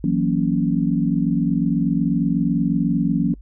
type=chord; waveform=sine; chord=F# dominant seventh; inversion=third; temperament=equal with one note detuned; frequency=164.81 / 185 / 233.1 / 278.6 Hz; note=E3 / F#3 / A#3 / C#4; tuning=0 / 0 / 0 / +9 cents; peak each=-22 dBFS; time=0.04-3.34 s; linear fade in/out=2 ms; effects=noise-tail reverb RT60 0.1 s tail -26 dB re dry + added 50 Hz sine -38 dBFS peak until 3.41 s